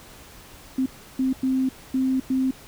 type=tone bursts at uneven times; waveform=sine; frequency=261.6 Hz; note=C4; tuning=in tune; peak=-19 dBFS; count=5; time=0.78-0.86 / 1.19-1.33 / 1.43-1.69 / 1.94-2.2 / 2.3-2.51 s; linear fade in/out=5 ms; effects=pink hiss -46 dBFS RMS until 2.67 s